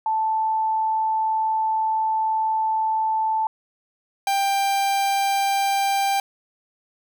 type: tone pair in turn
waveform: sine / 45% pulse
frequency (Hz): 879 / 790.4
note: A5 / G5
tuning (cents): -2 / +14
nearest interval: major second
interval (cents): 184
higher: first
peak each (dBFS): -19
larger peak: neither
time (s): 0.06-3.47 / 4.27-6.2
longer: first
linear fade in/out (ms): 2
effects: none